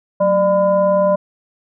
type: tone with frequency modulation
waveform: sine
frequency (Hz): 597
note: D5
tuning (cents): +28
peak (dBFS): -11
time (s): 0.2-1.16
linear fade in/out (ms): 10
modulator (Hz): 411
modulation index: 0.68
effects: none